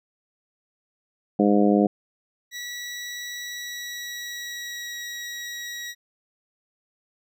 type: harmonic tone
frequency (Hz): 102.5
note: G#2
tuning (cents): -22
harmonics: 2 / 3 / 4 / 5 / 6 / 7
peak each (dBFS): -19 / -21 / -24 / -25 / -29 / -27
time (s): 1.39-1.87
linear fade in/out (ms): 5
type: tone with pitch glide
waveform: 20% pulse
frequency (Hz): 1942 to 1913.1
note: B6 to A#6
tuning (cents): -30 to +44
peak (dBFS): -27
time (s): 2.51-5.95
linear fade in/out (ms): 50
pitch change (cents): -26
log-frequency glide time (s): 3.42-4.96
effects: none